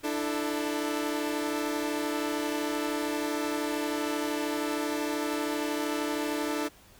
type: chord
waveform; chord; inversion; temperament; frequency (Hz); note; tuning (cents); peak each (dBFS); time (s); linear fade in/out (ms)
sawtooth; D suspended second; none; equal with one note detuned; 296.7 / 329.6 / 440; D4 / E4 / A4; +18 / 0 / 0; -27 / -31 / -31; 0.03-6.69; 20
effects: pink hiss -56 dBFS RMS until 6.99 s